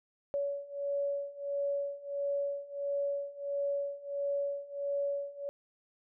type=beating tone pair; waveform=sine; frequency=564 / 565.5 Hz; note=C#5 / C#5; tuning=+30 / +34 cents; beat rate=1.5 Hz; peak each=-36 / -34 dBFS; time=0.34-5.49 s; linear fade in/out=0 ms; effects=none